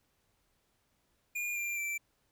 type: tone with pitch steps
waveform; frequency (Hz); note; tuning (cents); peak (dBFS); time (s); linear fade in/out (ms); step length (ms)
square; 2423 / 2381 / 2340; D#7 / D7 / D7; -47 / +23 / -7; -34; 1.35-1.98; 10; 210
effects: pink hiss -75 dBFS RMS until 2.31 s